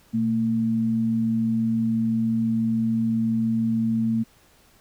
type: tone pair together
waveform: sine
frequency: 119.4 / 225.4 Hz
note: A#2 / A3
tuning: +42 / +42 cents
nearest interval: major seventh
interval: 1100 cents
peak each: -30 / -20 dBFS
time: 0.13-4.24 s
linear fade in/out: 20 ms
effects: pink hiss -57 dBFS RMS until 4.8 s